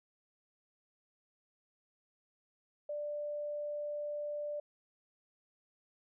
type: tone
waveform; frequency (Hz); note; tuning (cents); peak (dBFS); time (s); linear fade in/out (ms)
sine; 590; D5; +8; -36; 2.89-4.6; 5
effects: none